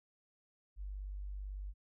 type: tone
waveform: sine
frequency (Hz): 49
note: G1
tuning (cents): 0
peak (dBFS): -40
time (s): 0.76-1.74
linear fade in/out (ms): 50
effects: none